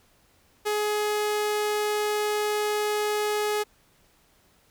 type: tone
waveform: sawtooth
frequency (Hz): 420.2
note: G#4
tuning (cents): +20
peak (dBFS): -20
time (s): 0.65-3.64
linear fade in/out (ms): 20
effects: pink hiss -62 dBFS RMS until 4.7 s